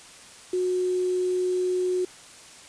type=tone with quantisation; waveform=sine; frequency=365.2 Hz; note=F#4; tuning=23 cents flat; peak=-22 dBFS; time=0.53-2.05 s; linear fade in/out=5 ms; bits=7; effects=white hiss -47 dBFS RMS until 2.68 s + resampled to 22050 Hz